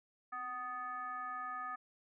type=tone with frequency modulation; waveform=sine; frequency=1244.5 Hz; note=D#6; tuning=in tune; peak=-39 dBFS; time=0.32-1.76 s; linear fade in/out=10 ms; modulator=493 Hz; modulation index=0.79; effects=none